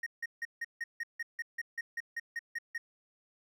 triangle tone bursts, 1864.7 Hz, A#6, in tune, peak -32 dBFS, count 15, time 0.03-2.78 s, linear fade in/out 5 ms, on 34 ms, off 160 ms, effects none

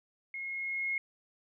sine tone with level ramp, 2159 Hz, C#7, 46 cents flat, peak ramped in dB -37 to -29 dBFS, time 0.34-0.98 s, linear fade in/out 2 ms, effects none

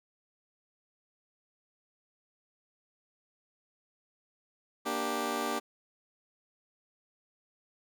15% pulse chord, G minor, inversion first, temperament just, 235.2 / 294 / 392 Hz, Bb3 / D4 / G4, +16 / +2 / 0 cents, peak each -30 / -30 / -29 dBFS, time 4.85-5.6 s, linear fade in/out 20 ms, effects none

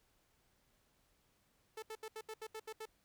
sawtooth tone bursts, 438.3 Hz, A4, 7 cents flat, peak -40 dBFS, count 9, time 1.77-2.856 s, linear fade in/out 5 ms, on 54 ms, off 75 ms, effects pink hiss -75 dBFS RMS until 3.04 s

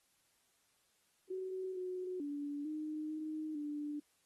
sine tone with pitch steps, 375.1 / 366.8 / 288.6 / 307.2 / 310.5 / 294.9 Hz, F#4 / F#4 / D4 / D#4 / D#4 / D4, +24 / -15 / -30 / -22 / -3 / +7 cents, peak -38 dBFS, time 1.3-4 s, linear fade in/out 10 ms, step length 450 ms, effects white hiss -75 dBFS RMS until 4.25 s + AAC 32 kbps

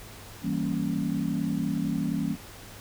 sine chord, E diminished seventh, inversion none, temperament equal, 164.81 / 196 / 233.1 / 277.2 Hz, E3 / G3 / Bb3 / Db4, 0 / 0 / 0 / 0 cents, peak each -31 dBFS, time 0.42-2.37 s, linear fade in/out 50 ms, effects added 102 Hz sine -50 dBFS peak until 2.8 s + pink hiss -46 dBFS RMS until 2.8 s

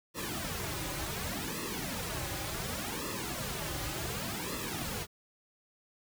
pink noise with flanger, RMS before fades -37 dBFS, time 0.14-5.07 s, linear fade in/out 50 ms, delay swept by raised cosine 1.3 to 4.5 ms, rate 0.68 Hz, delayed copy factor -0.9, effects none

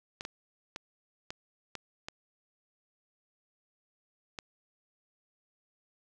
clicks, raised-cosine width 0.2 ms, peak -21 dBFS, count 7, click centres 0.209 / 0.251 / 0.761 / 1.305 / 1.753 / 2.085 / 4.388 s, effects none

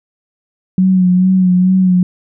sine tone with vibrato, 184.3 Hz, F#3, 7 cents flat, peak -7 dBFS, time 0.78-2.03 s, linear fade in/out 2 ms, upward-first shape sine, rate 2.3 Hz, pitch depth 37 cents each way, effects none

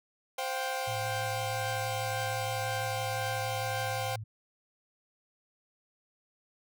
sawtooth chord, C suspended fourth, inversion none, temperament equal with one note detuned, 523.3 / 712.7 / 784 Hz, C5 / F5 / G5, 0 / +35 / 0 cents, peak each -32 / -35 / -31 dBFS, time 0.38-4.16 s, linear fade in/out 5 ms
sine tone with vibrato, 110.3 Hz, A2, 5 cents sharp, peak -37 dBFS, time 0.87-4.24 s, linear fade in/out 10 ms, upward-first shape sine, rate 6.2 Hz, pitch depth 40 cents each way
effects none

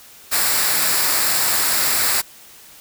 white noise with comb filter, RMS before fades -18 dBFS, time 0.31-2.22 s, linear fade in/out 20 ms, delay 0.32 ms, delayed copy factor -0.5, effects white hiss -44 dBFS RMS until 2.8 s

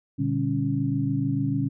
sine tone cluster, 119.2 / 146 / 197.3 / 275.9 Hz, A#2 / D3 / G3 / C#4, +39 / -10 / +11 / -8 cents, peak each -28 / -27 / -33 / -26 dBFS, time 0.18-1.69 s, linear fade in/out 20 ms, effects none

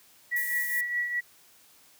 sine tone with tremolo, 1937 Hz, B6, 34 cents flat, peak -24 dBFS, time 0.31-1.21 s, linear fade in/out 20 ms, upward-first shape triangle, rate 4.8 Hz, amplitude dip 60%
white high-pass noise, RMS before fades -36 dBFS, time 0.36-0.81 s, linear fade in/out 5 ms, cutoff 11000 Hz, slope 12 dB/octave
effects white hiss -58 dBFS RMS until 1.99 s + high-pass 60 Hz 12 dB/octave

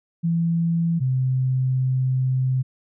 sine tone pair in turn, 167.6 / 129.72 Hz, E3 / C3, +29 / -15 cents, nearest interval major third, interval 444 cents, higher first, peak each -18 dBFS, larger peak neither, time 0.23-1 / 1-2.63 s, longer second, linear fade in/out 20 ms, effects none

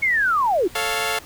sine linear sweep, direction down, 2217 to 310 Hz, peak -16 dBFS, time 0.02-0.68 s, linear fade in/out 10 ms
10% pulse chord, A augmented, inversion none, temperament equal, 440 / 554.4 / 698.5 Hz, A4 / C#5 / E#5, 0 / 0 / 0 cents, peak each -17 / -20 / -16 dBFS, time 0.75-1.19 s, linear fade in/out 5 ms
effects pink hiss -43 dBFS RMS until 1.25 s

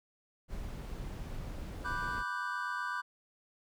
brown noise, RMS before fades -41 dBFS, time 0.48-2.24 s, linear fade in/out 50 ms
triangle chord, G major seventh, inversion first, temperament equal, 987.8 / 1174.7 / 1480 / 1568 Hz, B5 / D6 / F#6 / G6, 0 / 0 / 0 / 0 cents, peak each -38 dBFS, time 1.84-3.02 s, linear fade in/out 20 ms
effects none

